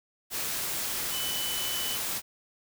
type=tone in noise; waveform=sine; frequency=3000 Hz; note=F#7; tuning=23 cents sharp; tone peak=-34 dBFS; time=1.1-1.99 s; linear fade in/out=50 ms; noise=white; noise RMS=-32 dBFS; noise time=0.3-2.22 s; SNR=-5 dB; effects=none